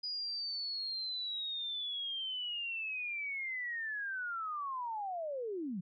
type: linear sweep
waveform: sine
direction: down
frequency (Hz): 4939 to 164.81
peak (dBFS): -36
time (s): 0.03-5.81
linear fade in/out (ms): 10
effects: none